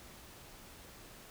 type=silence; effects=pink hiss -54 dBFS RMS until 1.3 s